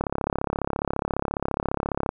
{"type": "click train", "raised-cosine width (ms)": 1, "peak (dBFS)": -10, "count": 73, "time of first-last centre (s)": [0.01, 2.091], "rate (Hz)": 34.6, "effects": []}